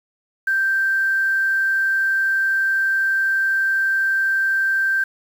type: tone with quantisation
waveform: sine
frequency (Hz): 1568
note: G6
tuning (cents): 0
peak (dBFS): -16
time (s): 0.47-5.04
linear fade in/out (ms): 5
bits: 7
effects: none